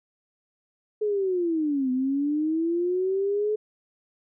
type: linear two-way sweep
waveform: sine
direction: down then up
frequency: 430.1 to 251.8 to 430.1 Hz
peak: -22 dBFS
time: 1.01-3.56 s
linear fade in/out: 10 ms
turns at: 1.91 s
effects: none